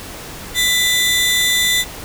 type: tone pair together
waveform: sawtooth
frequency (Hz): 1994 / 3553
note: B6 / A7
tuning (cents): +16 / +16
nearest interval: minor seventh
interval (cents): 1000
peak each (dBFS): -13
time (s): 0.54-1.85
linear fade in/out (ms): 50
effects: pink hiss -32 dBFS RMS until 2.04 s